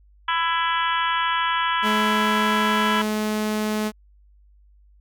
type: harmonic tone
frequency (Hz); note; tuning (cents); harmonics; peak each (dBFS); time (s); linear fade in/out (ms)
332.5; E4; +15; 3 / 4 / 5 / 6 / 7 / 8 / 9 / 10; -23 / -26 / -27 / -33 / -34 / -36 / -31 / -32; 0.28-3.02; 5
type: tone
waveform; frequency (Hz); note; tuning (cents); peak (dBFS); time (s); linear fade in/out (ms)
sawtooth; 213.8; A3; -49; -18; 1.82-3.92; 50
effects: added 50 Hz sine -51 dBFS peak until 5 s